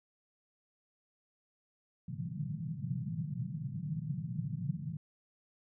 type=band-pass noise; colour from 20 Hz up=pink; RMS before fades=-38 dBFS; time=2.08-4.97 s; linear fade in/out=5 ms; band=120 to 180 Hz; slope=48 dB/octave; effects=none